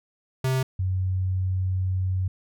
square / sine tone pair in turn, 130.81 / 93.19 Hz, C3 / F#2, 0 / +13 cents, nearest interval tritone, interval 587 cents, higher first, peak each -22 dBFS, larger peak neither, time 0.44-0.63 / 0.79-2.28 s, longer second, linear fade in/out 5 ms, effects none

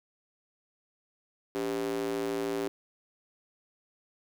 square tone with high-pass filter, 56.6 Hz, A1, 50 cents sharp, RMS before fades -32 dBFS, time 1.55-2.68 s, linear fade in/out 0 ms, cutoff 350 Hz, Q 5.2, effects none

